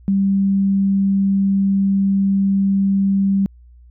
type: tone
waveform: sine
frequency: 196 Hz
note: G3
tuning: in tune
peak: -13 dBFS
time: 0.08-3.46 s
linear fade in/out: 0 ms
effects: added 60 Hz sine -42 dBFS peak until 3.9 s